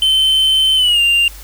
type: tone with pitch glide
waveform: triangle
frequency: 3077 to 2789 Hz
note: G7 to F7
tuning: -33 to -3 cents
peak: -8 dBFS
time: 0.02-1.28 s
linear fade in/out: 2 ms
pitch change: -170 cents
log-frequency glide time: 0.76-1.01 s
effects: added 50 Hz sine -33 dBFS peak until 1.43 s + white hiss -38 dBFS RMS until 1.43 s